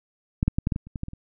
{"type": "clicks", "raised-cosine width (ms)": 5, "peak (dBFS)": [-9, -7, -10, -10, -12, -16, -30, -19, -16, -23, -27], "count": 11, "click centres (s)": [0.429, 0.48, 0.585, 0.671, 0.722, 0.761, 0.87, 0.958, 1.034, 1.084, 1.134], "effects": []}